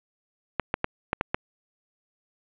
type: clicks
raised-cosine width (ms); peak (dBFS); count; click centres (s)
0.5; -8; 6; 0.597 / 0.741 / 0.844 / 1.131 / 1.211 / 1.345
effects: resampled to 8000 Hz + 7-bit